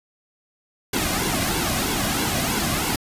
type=noise with flanger; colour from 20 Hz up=pink; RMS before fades=-23 dBFS; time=0.93-2.96 s; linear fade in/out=5 ms; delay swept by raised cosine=1.6 to 2.27 ms; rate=3.1 Hz; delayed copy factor=-0.65; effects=resampled to 32000 Hz